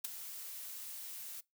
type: noise with ADSR envelope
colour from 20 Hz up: blue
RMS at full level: -34 dBFS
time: 0.04-1.41 s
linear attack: 9 ms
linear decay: 9 ms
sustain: -12 dB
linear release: 12 ms
effects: noise-tail reverb RT60 0.2 s tail -23 dB re dry